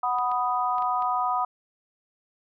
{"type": "chord", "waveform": "sine", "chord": "B major", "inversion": "second", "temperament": "equal", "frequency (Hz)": [740, 987.8, 1244.5], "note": ["F#5", "B5", "D#6"], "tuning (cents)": [0, 0, 0], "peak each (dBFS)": -27, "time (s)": [0.03, 1.45], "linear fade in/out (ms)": 5}
{"type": "clicks", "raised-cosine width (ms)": 0.3, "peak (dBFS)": -29, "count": 5, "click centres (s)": [0.186, 0.316, 0.783, 0.823, 1.023]}
{"effects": []}